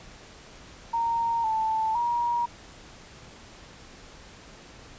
sine tone with pitch steps, 926 / 881 / 951 Hz, A#5 / A5 / A#5, -12 / +2 / +34 cents, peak -23 dBFS, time 0.93-2.46 s, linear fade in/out 10 ms, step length 510 ms, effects pink hiss -48 dBFS RMS until 4.98 s + resampled to 16000 Hz

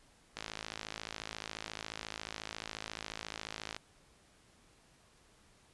click train, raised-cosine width 0.2 ms, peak -22 dBFS, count 185, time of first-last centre 0.37-3.765 s, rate 54.2 Hz, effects pink hiss -65 dBFS RMS until 5.73 s + resampled to 24000 Hz

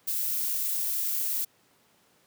violet noise, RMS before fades -29 dBFS, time 0.07-1.45 s, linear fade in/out 10 ms, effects pink hiss -64 dBFS RMS until 2.26 s + high-pass 150 Hz 12 dB/octave

